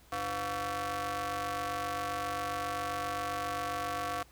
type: ring-modulated tone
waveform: sawtooth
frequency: 209.5 Hz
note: G#3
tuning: 15 cents sharp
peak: -26 dBFS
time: 0.12-4.23 s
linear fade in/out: 5 ms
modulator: 919 Hz
effects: added 60 Hz sine -61 dBFS peak until 4.31 s + pink hiss -61 dBFS RMS until 4.31 s